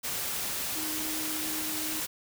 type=tone in noise; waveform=sine; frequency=311.1 Hz; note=D#4; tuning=in tune; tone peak=-38 dBFS; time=0.75-2.01 s; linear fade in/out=20 ms; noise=white; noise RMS=-33 dBFS; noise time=0.03-2.07 s; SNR=-8 dB; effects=none

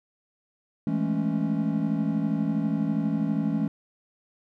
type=chord; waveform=triangle; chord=A major seventh; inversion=second; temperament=equal; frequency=164.81 / 207.7 / 220 / 277.2 Hz; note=E3 / G#3 / A3 / C#4; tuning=0 / 0 / 0 / 0 cents; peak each=-27 dBFS; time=0.87-3.68 s; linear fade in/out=2 ms; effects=none

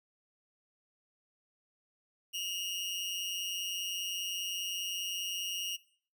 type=tone with amplitude modulation; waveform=sawtooth; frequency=2855 Hz; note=F7; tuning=37 cents sharp; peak=-29 dBFS; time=2.33-5.77 s; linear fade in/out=20 ms; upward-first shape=sine; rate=185 Hz; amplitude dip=60%; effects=noise-tail reverb RT60 0.5 s tail -19 dB re dry

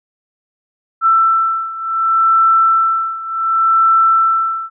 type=beating tone pair; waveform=sine; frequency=1333 / 1333.68 Hz; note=E6 / E6; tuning=+19 / +20 cents; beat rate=0.68 Hz; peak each=-12 / -15 dBFS; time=1.01-4.7 s; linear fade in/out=50 ms; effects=none

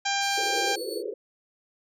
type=harmonic tone; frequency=795 Hz; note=G5; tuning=24 cents sharp; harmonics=1 / 2 / 3 / 4 / 5 / 6 / 7 / 8 / 9; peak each=-28 / -31 / -33 / -34 / -35 / -36 / -36 / -37 / -38 dBFS; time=0.05-0.76 s; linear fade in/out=10 ms
type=tone with tremolo; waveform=sawtooth; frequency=4435 Hz; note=C#8; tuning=in tune; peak=-33 dBFS; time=0.2-1.03 s; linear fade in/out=50 ms; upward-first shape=triangle; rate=8.6 Hz; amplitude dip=45%
type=band-pass noise; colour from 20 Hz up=white; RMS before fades=-33 dBFS; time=0.37-1.14 s; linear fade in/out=10 ms; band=340 to 520 Hz; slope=96 dB/octave
effects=none

